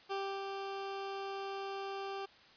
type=tone with ADSR envelope; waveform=20% pulse; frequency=392 Hz; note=G4; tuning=in tune; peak=-30 dBFS; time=0.09-2.26 s; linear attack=27 ms; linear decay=300 ms; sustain=-4 dB; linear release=11 ms; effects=white hiss -60 dBFS RMS until 2.56 s + resampled to 11025 Hz